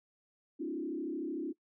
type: tone with frequency modulation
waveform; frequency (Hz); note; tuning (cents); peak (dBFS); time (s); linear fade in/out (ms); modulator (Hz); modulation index
sine; 311.1; D#4; 0; -34; 0.59-1.53; 20; 33.3; 1.5
effects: noise-tail reverb RT60 0.1 s tail -20 dB re dry

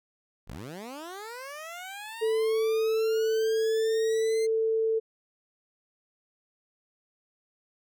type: linear sweep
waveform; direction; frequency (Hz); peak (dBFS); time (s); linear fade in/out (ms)
15% pulse; up; 32.5 to 2100; -32; 0.47-4.47; 20
type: tone with pitch glide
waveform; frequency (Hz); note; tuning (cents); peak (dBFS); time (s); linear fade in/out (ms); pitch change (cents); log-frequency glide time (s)
sine; 442.7 to 445.3; A4 to A4; +11 to +21; -23; 2.21-5; 20; +10; 3.23-4.31
effects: none

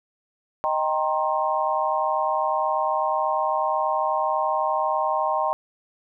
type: chord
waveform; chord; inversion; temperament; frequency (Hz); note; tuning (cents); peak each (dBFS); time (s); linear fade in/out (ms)
sine; C minor seventh; first; equal with one note detuned; 622.3 / 784 / 932.3 / 1064.2; Eb5 / G5 / Bb5 / C6; 0 / 0 / 0 / +29; -26; 0.64-5.53; 0
effects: none

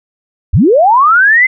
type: linear sweep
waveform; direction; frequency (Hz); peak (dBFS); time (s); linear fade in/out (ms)
sine; up; 47.39 to 2093; -4; 0.53-1.47; 10
effects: none

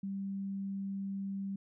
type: tone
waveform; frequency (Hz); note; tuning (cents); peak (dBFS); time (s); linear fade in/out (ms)
sine; 196; G3; 0; -35; 0.03-1.56; 5
effects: none

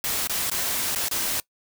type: noise with dropouts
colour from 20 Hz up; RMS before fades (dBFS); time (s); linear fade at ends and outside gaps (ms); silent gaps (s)
white; -26; 0.04-1.4; 1; 0.273-0.296 / 0.499-0.515 / 0.949-0.959 / 1.084-1.112
effects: noise-tail reverb RT60 0.1 s tail -22 dB re dry

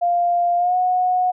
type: tone with pitch glide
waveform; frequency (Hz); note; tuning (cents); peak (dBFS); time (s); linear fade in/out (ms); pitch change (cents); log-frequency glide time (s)
sine; 698.5 to 730.7; F5 to F#5; 0 to -22; -15; 0.01-1.32; 20; +78; 0.57-0.76
effects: none

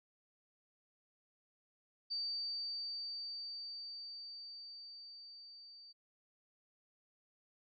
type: tone with level ramp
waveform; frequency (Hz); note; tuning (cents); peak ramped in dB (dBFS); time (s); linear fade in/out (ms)
sine; 4620; D8; -29; -36 to -54; 2.1-5.93; 20
effects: AAC 48 kbps

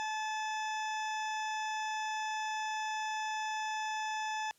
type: harmonic tone with a mistuned harmonic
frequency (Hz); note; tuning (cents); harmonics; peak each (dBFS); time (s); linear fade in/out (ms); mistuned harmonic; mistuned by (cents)
865; A5; -30; 1 / 2 / 3 / 4 / 6 / 7 / 8; -35 / -41 / -45 / -47 / -51 / -52 / -53; 0-4.51; 0; 4; +21
effects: white hiss -68 dBFS RMS until 4.58 s + low-pass 12000 Hz 12 dB/octave

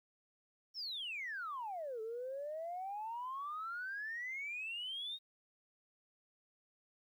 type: exponential two-way sweep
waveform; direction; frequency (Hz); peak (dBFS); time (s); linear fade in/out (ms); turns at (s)
sine; down then up; 5588 to 433 to 3774; -39; 0.74-5.19; 50; 2.01
effects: tanh soft clip ceiling -35 dBFS + 12-bit

